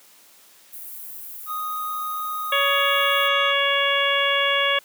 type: high-pass noise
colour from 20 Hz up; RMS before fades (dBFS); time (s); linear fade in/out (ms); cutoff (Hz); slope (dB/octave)
white; -37; 0.72-3.29; 20; 11000; 24
type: tone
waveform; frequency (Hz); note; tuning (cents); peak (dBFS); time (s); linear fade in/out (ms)
triangle; 1244.5; D#6; 0; -24; 1.46-3.54; 50
type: harmonic tone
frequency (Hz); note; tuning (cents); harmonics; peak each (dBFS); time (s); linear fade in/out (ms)
560; C#5; +18; 1 / 2 / 3 / 4 / 5 / 6; -25 / -25 / -25 / -25 / -25 / -25; 2.52-4.79; 5
effects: white hiss -52 dBFS RMS until 4.84 s + high-pass 200 Hz 12 dB/octave